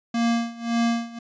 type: tone with tremolo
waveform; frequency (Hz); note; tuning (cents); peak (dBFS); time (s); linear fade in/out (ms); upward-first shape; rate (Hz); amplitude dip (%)
square; 233.1; A#3; 0; -19; 0.14-1.19; 5; sine; 1.8; 90
effects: resampled to 16000 Hz